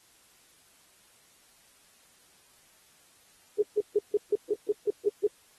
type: tone bursts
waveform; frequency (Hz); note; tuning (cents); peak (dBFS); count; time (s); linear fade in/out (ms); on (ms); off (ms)
sine; 415.3; G#4; 0; -20; 10; 3.59-5.27; 5; 33; 150
effects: white hiss -61 dBFS RMS until 5.58 s + AAC 32 kbps